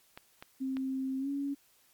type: clicks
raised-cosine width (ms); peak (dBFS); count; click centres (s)
0.3; -28; 3; 0.175 / 0.425 / 0.769
type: tone with pitch glide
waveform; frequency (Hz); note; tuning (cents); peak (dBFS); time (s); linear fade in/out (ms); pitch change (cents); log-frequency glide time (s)
sine; 264.6 to 280.3; C4 to C#4; +20 to +19; -31; 0.6-1.55; 20; +99; 1.19-1.29
effects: white hiss -66 dBFS RMS until 1.93 s + MP3 96 kbps